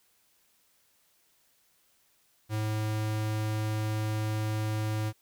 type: tone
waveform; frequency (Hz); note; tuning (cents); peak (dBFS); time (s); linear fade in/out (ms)
square; 107.9; A2; -33; -29; 2.49-5.13; 50
effects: white hiss -68 dBFS RMS until 5.21 s